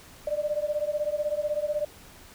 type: beating tone pair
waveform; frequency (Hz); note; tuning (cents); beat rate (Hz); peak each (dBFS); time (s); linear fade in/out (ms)
sine; 590 / 606; D5 / D#5; +8 / -46; 16; -28 / -29; 0.27-1.85; 5
effects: pink hiss -50 dBFS RMS until 2.34 s